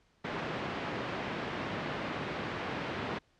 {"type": "band-pass noise", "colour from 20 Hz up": "pink", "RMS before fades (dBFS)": -37, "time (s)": [0.24, 3.19], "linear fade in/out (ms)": 10, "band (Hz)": [150, 2600], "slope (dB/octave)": 12, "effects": ["pink hiss -69 dBFS RMS until 3.39 s", "low-pass 5000 Hz 12 dB/octave"]}